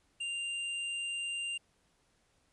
sine tone with tanh clipping, 2789 Hz, F7, 3 cents flat, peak -36 dBFS, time 0.2-1.58 s, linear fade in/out 10 ms, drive 15 dB, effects pink hiss -72 dBFS RMS until 2.52 s + resampled to 24000 Hz

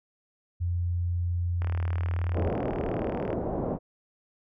sine tone, 87.31 Hz, F2, in tune, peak -25 dBFS, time 0.6-2.5 s, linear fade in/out 20 ms
click train, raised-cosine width 0.5 ms, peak -23 dBFS, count 67, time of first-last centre 1.62-3.33 s, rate 38.6 Hz
white low-pass noise, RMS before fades -30 dBFS, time 2.33-3.79 s, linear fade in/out 50 ms, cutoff 640 Hz, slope 24 dB/octave
effects none

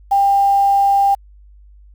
sine tone with quantisation, 795 Hz, G5, 24 cents sharp, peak -10 dBFS, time 0.11-1.15 s, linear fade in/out 10 ms, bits 6, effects added 50 Hz sine -41 dBFS peak until 1.94 s

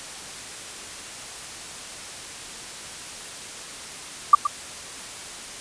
sine tone with echo, 1174.7 Hz, D6, in tune, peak -5 dBFS, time 4.33-4.35 s, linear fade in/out 5 ms, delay 120 ms, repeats 1, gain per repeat -12 dB, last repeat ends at 4.47 s, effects white hiss -37 dBFS RMS until 5.6 s + resampled to 22050 Hz

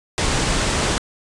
pink low-pass noise, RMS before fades -20 dBFS, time 0.18-0.98 s, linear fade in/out 0 ms, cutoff 9300 Hz, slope 48 dB/octave, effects resampled to 24000 Hz

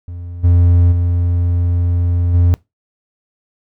triangle tone with level steps, 87.31 Hz, F2, in tune, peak -23 / -5 / -10 / -6 dBFS, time 0.08-2.54 s, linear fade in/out 0 ms, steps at 0.43 / 0.91 / 2.33 s, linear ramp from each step 20 ms, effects noise-tail reverb RT60 0.2 s tail -23 dB re dry

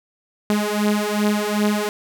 sawtooth beating tone pair, 207.7 / 210.3 Hz, G#3 / G#3, 0 / +22 cents, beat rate 2.6 Hz, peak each -17 dBFS, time 0.5-1.89 s, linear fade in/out 0 ms, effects none

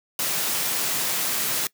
white high-pass noise, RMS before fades -25 dBFS, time 0.19-1.67 s, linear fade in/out 2 ms, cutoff 110 Hz, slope 96 dB/octave, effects noise-tail reverb RT60 0.1 s tail -21 dB re dry

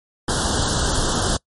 pink band-stop noise, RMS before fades -20 dBFS, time 0.28-1.37 s, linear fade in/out 5 ms, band 1700 to 3000 Hz, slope 96 dB/octave, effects noise-tail reverb RT60 0.1 s tail -24 dB re dry + MP3 48 kbps

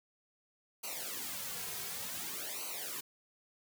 white noise with flanger, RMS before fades -41 dBFS, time 0.83-3.01 s, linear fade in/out 10 ms, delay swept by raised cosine 0.57 to 3.47 ms, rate 0.55 Hz, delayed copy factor -1, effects none

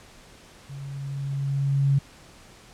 sine tone with level ramp, 138.6 Hz, C#3, in tune, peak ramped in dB -35 to -16 dBFS, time 0.69-1.99 s, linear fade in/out 10 ms, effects pink hiss -50 dBFS RMS until 2.73 s + low-pass 9000 Hz 12 dB/octave

